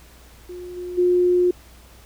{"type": "tone with level steps", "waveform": "sine", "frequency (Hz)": 357.5, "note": "F4", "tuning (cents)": 41, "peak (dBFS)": [-32, -28, -14], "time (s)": [0.49, 1.51], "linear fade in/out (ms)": 5, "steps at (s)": [0.76, 0.97], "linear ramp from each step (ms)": 20, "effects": ["added 60 Hz sine -47 dBFS peak until 2.05 s", "pink hiss -50 dBFS RMS until 2.05 s"]}